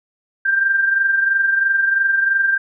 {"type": "tone pair together", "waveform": "sine", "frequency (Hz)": [1582, 1605], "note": ["G6", "G6"], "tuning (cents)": [15, 40], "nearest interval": "unison", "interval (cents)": 25, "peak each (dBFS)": [-14, -23], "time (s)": [0.45, 2.58], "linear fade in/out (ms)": 10, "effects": []}